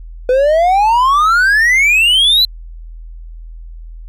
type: exponential sweep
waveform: triangle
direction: up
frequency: 493.9 to 4100 Hz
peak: -6 dBFS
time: 0.29-2.45 s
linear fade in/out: 2 ms
effects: added 41 Hz sine -28 dBFS peak until 4.08 s